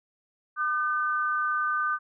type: tone pair together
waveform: sine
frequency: 1207.1 / 1524 Hz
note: D6 / G6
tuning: +47 / -49 cents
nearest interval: major third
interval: 404 cents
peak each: -26 / -28 dBFS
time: 0.56-1.99 s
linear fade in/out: 50 ms
effects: none